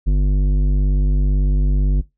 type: tone with tanh clipping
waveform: sine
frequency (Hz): 49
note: G1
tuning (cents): 0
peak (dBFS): -14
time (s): 0.06-2.02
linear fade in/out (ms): 20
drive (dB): 12
effects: noise-tail reverb RT60 0.2 s tail -20 dB re dry